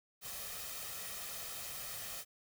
white noise with comb filter, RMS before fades -44 dBFS, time 0.21-2.25 s, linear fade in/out 50 ms, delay 1.6 ms, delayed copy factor +0.55, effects none

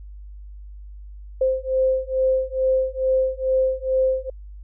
sine beating tone pair, 521 / 523.3 Hz, C5 / C5, -7 / 0 cents, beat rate 2.3 Hz, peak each -21 dBFS, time 1.41-4.3 s, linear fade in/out 5 ms, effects added 50 Hz sine -36 dBFS peak until 4.63 s

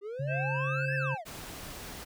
triangle exponential two-way sweep, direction up then down, 392 to 1800 to 589 Hz, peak -34 dBFS, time 0.01-1.25 s, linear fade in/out 50 ms, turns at 0.95 s
sine tone with vibrato, 138.4 Hz, C#3, 2 cents flat, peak -31 dBFS, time 0.19-1.15 s, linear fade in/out 10 ms, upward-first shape triangle, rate 9.6 Hz, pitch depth 15 cents each way
harmonic tone, 526 Hz, C5, 9 cents sharp, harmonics 1 / 3 / 5, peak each -36 / -36 / -36 dBFS, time 0.27-1.18 s, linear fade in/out 50 ms
pink noise, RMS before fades -43 dBFS, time 1.25-2.05 s, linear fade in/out 20 ms
effects none

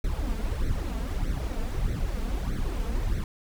brown noise with flanger, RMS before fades -28 dBFS, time 0.04-3.24 s, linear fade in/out 2 ms, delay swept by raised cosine 0.49 to 4.49 ms, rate 1.6 Hz, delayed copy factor +0.75, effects none

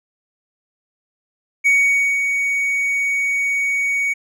triangle tone with ADSR envelope, 2241 Hz, C#7, 18 cents sharp, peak -9 dBFS, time 1.64-4.14 s, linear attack 25 ms, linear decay 520 ms, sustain -6 dB, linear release 17 ms, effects none

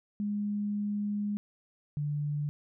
sine tone pair in turn, 206.2 / 146.99 Hz, G#3 / D3, -12 / +2 cents, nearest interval tritone, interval 586 cents, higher first, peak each -29 / -29 dBFS, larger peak neither, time 0.2-1.37 / 1.97-2.49 s, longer first, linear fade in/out 0 ms, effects none

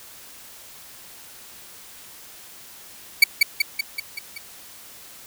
30% pulse tone with echo, 2270 Hz, C#7, 41 cents sharp, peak -5 dBFS, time 3.22-3.24 s, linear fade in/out 5 ms, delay 190 ms, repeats 6, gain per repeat -4 dB, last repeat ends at 4.38 s, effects white hiss -44 dBFS RMS until 5.26 s

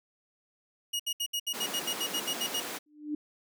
sawtooth tone bursts, 2880 Hz, F#7, 47 cents flat, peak -26 dBFS, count 13, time 0.93-2.604 s, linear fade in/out 10 ms, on 66 ms, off 68 ms
pink high-pass noise, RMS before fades -38 dBFS, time 1.53-2.79 s, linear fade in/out 20 ms, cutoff 220 Hz, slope 24 dB/octave
sine tone with exponential growth, 299.2 Hz, D4, 32 cents sharp, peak -27 dBFS, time 2.86-3.15 s, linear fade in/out 5 ms, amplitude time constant 62 ms
effects none

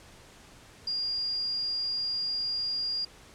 sine tone, 4821 Hz, D8, 45 cents sharp, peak -28 dBFS, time 0.87-3.05 s, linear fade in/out 5 ms, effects pink hiss -53 dBFS RMS until 3.34 s + low-pass 9000 Hz 12 dB/octave

